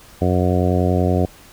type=harmonic tone; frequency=90.5 Hz; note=F#2; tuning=38 cents flat; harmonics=1 / 2 / 3 / 4 / 5 / 6 / 7 / 8; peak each=-18 / -21 / -23 / -24 / -25 / -26 / -26 / -27 dBFS; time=0.21-1.26 s; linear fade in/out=10 ms; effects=pink hiss -45 dBFS RMS until 1.52 s